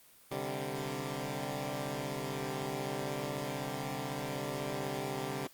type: chord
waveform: 10% pulse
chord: C suspended second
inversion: none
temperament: equal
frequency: 130.81 / 146.83 / 196 Hz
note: C3 / D3 / G3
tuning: 0 / 0 / 0 cents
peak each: -31 / -31 / -34 dBFS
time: 0.31-5.47 s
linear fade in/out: 5 ms
effects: white hiss -60 dBFS RMS until 5.53 s + Opus 24 kbps